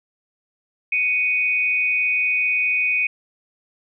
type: tone pair together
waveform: sine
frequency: 2236 / 2491 Hz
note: C#7 / D#7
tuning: +14 / +1 cents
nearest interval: major second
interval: 187 cents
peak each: -24 / -18 dBFS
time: 0.92-3.07 s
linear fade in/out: 5 ms
effects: none